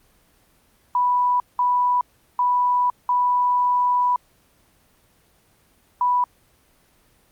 sine tone bursts at uneven times, 986 Hz, B5, 3 cents flat, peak -16 dBFS, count 5, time 0.95-1.4 / 1.59-2.01 / 2.39-2.9 / 3.09-4.16 / 6.01-6.24 s, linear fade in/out 2 ms, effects pink hiss -59 dBFS RMS until 7.31 s + Opus 24 kbps

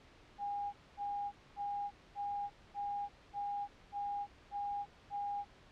sine tone bursts, 813 Hz, G#5, 37 cents flat, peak -36 dBFS, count 9, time 0.38-5.45 s, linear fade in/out 50 ms, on 350 ms, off 240 ms, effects pink hiss -61 dBFS RMS until 5.71 s + low-pass 4000 Hz 12 dB/octave

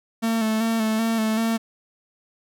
45% pulse tone with vibrato, 222.8 Hz, A3, 22 cents sharp, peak -20 dBFS, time 0.22-1.58 s, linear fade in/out 20 ms, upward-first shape square, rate 2.6 Hz, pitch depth 30 cents each way, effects none

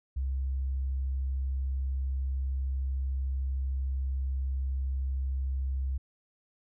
sine tone, 66.6 Hz, C2, 31 cents sharp, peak -27 dBFS, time 0.16-5.98 s, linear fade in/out 10 ms, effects tanh soft clip ceiling -24 dBFS

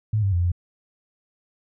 sine tone with pitch steps, 107.7 / 98.2 / 87.3 / 88 Hz, A2 / G2 / F2 / F2, -37 / +4 / 0 / +14 cents, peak -18 dBFS, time 0.13-0.518 s, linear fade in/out 5 ms, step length 97 ms, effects none

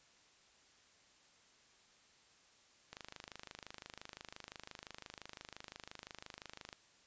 click train, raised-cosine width 0.2 ms, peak -30 dBFS, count 99, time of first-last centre 2.93-6.728 s, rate 25.8 Hz, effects white hiss -67 dBFS RMS until 7.06 s + resampled to 16000 Hz

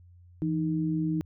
sine tone pair together, 165.25 / 311.1 Hz, E3 / D#4, +5 / 0 cents, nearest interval major seventh, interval 1095 cents, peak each -28 dBFS, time 0.42-1.21 s, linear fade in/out 0 ms, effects added 88 Hz sine -51 dBFS peak until 1.25 s

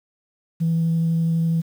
sine tone with vibrato, 164.81 Hz, E3, in tune, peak -16 dBFS, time 0.6-1.62 s, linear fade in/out 20 ms, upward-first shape triangle, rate 12 Hz, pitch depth 11 cents each way, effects tanh soft clip ceiling -14 dBFS + 8-bit

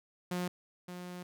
sawtooth tone pair in turn, 178.9 / 178.9 Hz, F3 / F3, +42 / +42 cents, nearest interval unison, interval 0 cents, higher neither, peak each -29 / -38 dBFS, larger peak first, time 0.31-0.48 / 0.88-1.23 s, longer second, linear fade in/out 5 ms, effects none

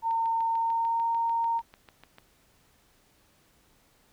sine tone with pitch glide, 911 to 922.7 Hz, A#5 to A#5, -40 to -18 cents, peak -24 dBFS, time 0.02-1.62 s, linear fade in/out 50 ms, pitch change +22 cents, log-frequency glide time 0.46-1.08 s
click train, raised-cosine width 0.3 ms, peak -32 dBFS, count 15, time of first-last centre 0.11-2.184 s, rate 6.75 Hz
effects pink hiss -64 dBFS RMS until 4.12 s

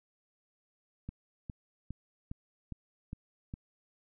click train, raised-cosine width 5 ms, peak -27 dBFS, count 7, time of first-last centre 1.09-3.539 s, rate 2.45 Hz, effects none

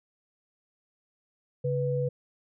sine tone pair together, 138.32 / 492.9 Hz, C#3 / B4, -3 / -3 cents, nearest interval octave + minor seventh, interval 2200 cents, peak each -28 dBFS, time 1.64-2.09 s, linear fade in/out 10 ms, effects none

